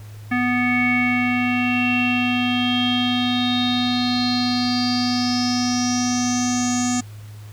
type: tone with low-pass filter sweep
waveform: square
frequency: 247 Hz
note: B3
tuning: in tune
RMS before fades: -20 dBFS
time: 0.31-7.01 s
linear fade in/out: 10 ms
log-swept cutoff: 2000 to 7000 Hz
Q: 9.8
effects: added 105 Hz sine -35 dBFS peak until 7.52 s + pink hiss -49 dBFS RMS until 7.52 s